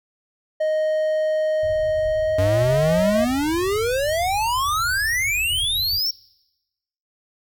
triangle tone with pitch glide, 622.3 to 628.8 Hz, D#5 to D#5, 0 to +18 cents, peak -16 dBFS, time 0.6-3.25 s, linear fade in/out 10 ms, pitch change +18 cents, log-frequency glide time 1.92-2.67 s
white low-pass noise, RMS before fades -36 dBFS, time 1.63-6 s, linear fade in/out 5 ms, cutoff 110 Hz, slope 48 dB/octave
square exponential sweep, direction up, 92.5 to 5588 Hz, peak -20 dBFS, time 2.38-6.11 s, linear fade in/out 5 ms
effects noise-tail reverb RT60 1.0 s tail -24 dB re dry

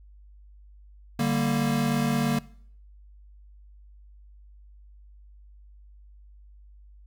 square chord, G minor, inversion second, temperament equal, 146.83 / 196 / 233.1 Hz, D3 / G3 / Bb3, 0 / 0 / 0 cents, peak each -28 / -31 / -26 dBFS, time 1.19-2.39 s, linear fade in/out 5 ms, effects noise-tail reverb RT60 0.6 s tail -21 dB re dry + added 50 Hz sine -48 dBFS peak until 7.06 s

